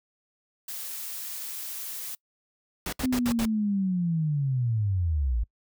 blue noise, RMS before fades -36 dBFS, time 0.68-2.15 s, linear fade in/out 5 ms
pink noise bursts, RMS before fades -32 dBFS, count 5, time 2.86-3.454 s, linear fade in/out 2 ms, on 66 ms, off 66 ms
sine linear sweep, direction down, 260.6 to 52 Hz, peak -23 dBFS, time 3.03-5.44 s, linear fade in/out 10 ms
effects noise-tail reverb RT60 0.1 s tail -25 dB re dry

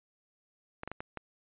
clicks, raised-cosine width 0.5 ms, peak -23 dBFS, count 5, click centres 0.834 / 0.876 / 0.916 / 1.005 / 1.173 s, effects resampled to 8000 Hz

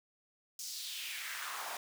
pink noise with high-pass filter sweep, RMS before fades -42 dBFS, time 0.59-1.77 s, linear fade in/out 2 ms, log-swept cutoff 6000 to 750 Hz, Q 2.5, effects none

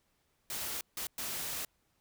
white noise bursts at uneven times, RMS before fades -38 dBFS, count 3, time 0.5-0.81 / 0.97-1.07 / 1.18-1.65 s, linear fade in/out 2 ms, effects pink hiss -75 dBFS RMS until 2 s

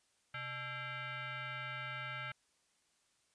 sine tone with frequency modulation, 130.81 Hz, C3, in tune, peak -40 dBFS, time 0.34-2.32 s, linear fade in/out 5 ms, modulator 735 Hz, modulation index 3.4, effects white hiss -75 dBFS RMS until 3.34 s + resampled to 22050 Hz

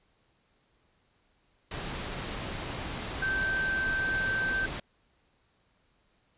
sine tone in noise, 1554 Hz, G6, 16 cents flat, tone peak -27 dBFS, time 3.22-4.66 s, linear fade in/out 5 ms, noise pink, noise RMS -36 dBFS, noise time 1.71-4.8 s, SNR +6 dB, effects pink hiss -70 dBFS RMS until 6.37 s + resampled to 8000 Hz

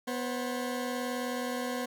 20% pulse tone pair together, 246.9 / 532.9 Hz, B3 / C5, 0 / +32 cents, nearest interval octave + minor second, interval 1332 cents, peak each -28 / -33 dBFS, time 0.07-1.86 s, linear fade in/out 10 ms, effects none

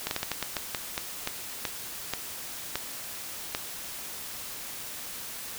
slowing click train, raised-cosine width 0.2 ms, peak -11 dBFS, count 14, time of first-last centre 0.07-3.549 s, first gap 41 ms, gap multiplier 1.28, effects white hiss -39 dBFS RMS until 5.58 s

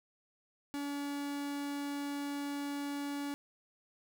45% pulse tone, 285.2 Hz, C#4, 49 cents sharp, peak -36 dBFS, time 0.74-3.34 s, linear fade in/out 0 ms, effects none

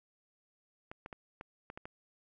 clicks, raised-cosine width 0.5 ms, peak -29 dBFS, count 7, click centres 0.915 / 1.061 / 1.128 / 1.411 / 1.701 / 1.775 / 1.855 s, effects none

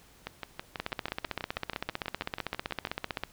two click trains, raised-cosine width 0.3 ms, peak -15 / -19 dBFS, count 39 / 17, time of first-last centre 0.8-3.236 / 0.27-2.872 s, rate 15.6 / 6.15 Hz, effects pink hiss -58 dBFS RMS until 3.32 s

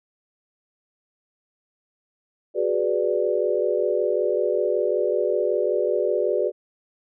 sine chord, G# half-diminished seventh, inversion third, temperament equal, 370 / 415.3 / 493.9 / 587.3 Hz, F#4 / G#4 / B4 / D5, 0 / 0 / 0 / 0 cents, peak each -25 dBFS, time 2.54-6.52 s, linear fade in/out 50 ms, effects none

